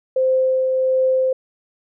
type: tone with tremolo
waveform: sine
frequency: 520 Hz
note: C5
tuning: 11 cents flat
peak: -13 dBFS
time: 0.16-1.33 s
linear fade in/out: 5 ms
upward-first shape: triangle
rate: 1.4 Hz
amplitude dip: 30%
effects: none